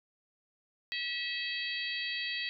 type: harmonic tone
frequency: 648 Hz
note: E5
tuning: 30 cents flat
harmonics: 3 / 4 / 5 / 6 / 7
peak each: -38 / -39 / -40 / -41 / -41 dBFS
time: 0.92-2.49 s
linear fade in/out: 0 ms
effects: none